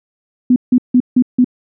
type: tone bursts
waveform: sine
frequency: 249.5 Hz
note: B3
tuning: 18 cents sharp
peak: -6 dBFS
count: 5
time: 0.5-1.445 s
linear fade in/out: 5 ms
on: 61 ms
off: 160 ms
effects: none